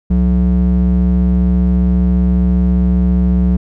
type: ring-modulated tone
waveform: triangle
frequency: 123.8 Hz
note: B2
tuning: 5 cents sharp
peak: -4 dBFS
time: 0.1-3.57 s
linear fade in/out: 10 ms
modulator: 57.4 Hz
effects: none